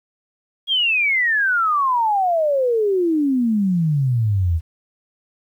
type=exponential sweep; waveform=sine; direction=down; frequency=3322 to 78 Hz; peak=-15 dBFS; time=0.67-4.61 s; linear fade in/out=50 ms; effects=9-bit